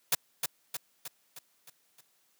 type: noise with echo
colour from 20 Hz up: white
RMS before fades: -25 dBFS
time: 0.12-0.15 s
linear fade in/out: 5 ms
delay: 310 ms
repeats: 6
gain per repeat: -5 dB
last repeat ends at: 2.01 s
effects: white hiss -70 dBFS RMS until 2.39 s + high-pass 150 Hz 12 dB/octave